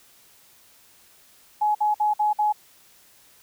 sine tone bursts, 843 Hz, G#5, 26 cents sharp, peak -18 dBFS, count 5, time 1.61-2.526 s, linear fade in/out 10 ms, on 140 ms, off 54 ms, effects white hiss -55 dBFS RMS until 3.42 s

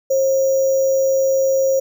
sine tone with sample-and-hold, 536 Hz, C5, 42 cents sharp, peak -13 dBFS, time 0.1-1.8 s, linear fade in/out 10 ms, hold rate 6300 Hz, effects none

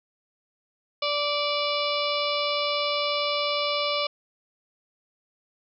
harmonic tone, 583 Hz, D5, 13 cents flat, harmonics 1 / 2 / 4 / 5 / 6 / 7 / 8 / 9, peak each -28 / -30 / -32 / -33 / -33 / -34 / -37 / -36 dBFS, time 1.02-4.07 s, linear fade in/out 5 ms, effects none

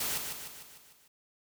white noise with echo, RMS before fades -33 dBFS, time 0-0.18 s, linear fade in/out 5 ms, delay 150 ms, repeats 6, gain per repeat -5 dB, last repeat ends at 1.08 s, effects none

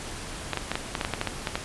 clicks, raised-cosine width 0.3 ms, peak -10 dBFS, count 12, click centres 0.533 / 0.573 / 0.716 / 0.755 / 0.952 / 1.012 / 1.049 / 1.137 / 1.214 / 1.273 / 1.472 / 1.555 s, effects pink hiss -37 dBFS RMS until 1.64 s + resampled to 24000 Hz

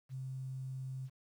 sine tone, 131.5 Hz, C3, 9 cents sharp, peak -39 dBFS, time 0.09-1.1 s, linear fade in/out 50 ms, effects 11-bit

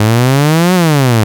sawtooth exponential two-way sweep, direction up then down, 103.83 to 187 to 103.83 Hz, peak -3 dBFS, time 0-1.24 s, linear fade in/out 5 ms, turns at 0.74 s, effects none

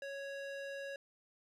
square tone with band-pass filter, 554.4 Hz, C#5, in tune, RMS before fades -44 dBFS, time 0.02-0.96 s, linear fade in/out 2 ms, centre 1500 Hz, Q 0.64, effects none

